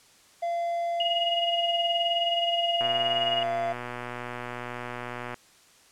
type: tone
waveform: triangle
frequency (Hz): 685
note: F5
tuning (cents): -34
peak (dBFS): -24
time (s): 0.42-3.73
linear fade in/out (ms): 10
type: tone with tremolo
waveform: sine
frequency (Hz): 2876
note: F#7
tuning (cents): -50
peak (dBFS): -23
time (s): 1-3.43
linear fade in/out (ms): 2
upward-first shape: sine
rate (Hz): 19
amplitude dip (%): 70
type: click train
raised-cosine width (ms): 0.5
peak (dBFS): -20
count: 310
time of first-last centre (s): 2.81-5.343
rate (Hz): 122
effects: white hiss -57 dBFS RMS until 5.91 s + low-pass 9000 Hz 12 dB/octave